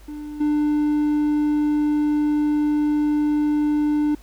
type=tone with level steps; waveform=triangle; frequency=298 Hz; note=D4; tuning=25 cents sharp; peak=-28 / -15 dBFS; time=0.08-4.15 s; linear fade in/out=5 ms; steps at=0.4 s; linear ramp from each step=10 ms; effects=added 50 Hz sine -43 dBFS peak until 4.22 s + pink hiss -53 dBFS RMS until 4.22 s